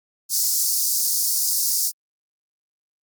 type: high-pass noise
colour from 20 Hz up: pink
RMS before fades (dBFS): -21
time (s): 0.29-1.92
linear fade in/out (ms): 50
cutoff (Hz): 4900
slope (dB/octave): 48
effects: Opus 48 kbps